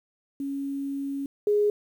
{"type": "tone pair in turn", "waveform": "sine", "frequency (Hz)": [277.2, 415.3], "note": ["C#4", "G#4"], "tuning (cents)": [0, 0], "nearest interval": "perfect fifth", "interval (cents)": 700, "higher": "second", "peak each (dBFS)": [-28, -19], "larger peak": "second", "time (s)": [[0.4, 1.26], [1.47, 1.7]], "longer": "first", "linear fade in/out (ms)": 2, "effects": ["9-bit"]}